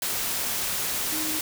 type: tone in noise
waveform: sine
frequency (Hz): 311.1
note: D#4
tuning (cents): 0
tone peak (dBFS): -33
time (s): 1.12-1.39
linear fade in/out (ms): 2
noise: white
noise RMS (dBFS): -28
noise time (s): 0.02-1.41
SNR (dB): -8
effects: none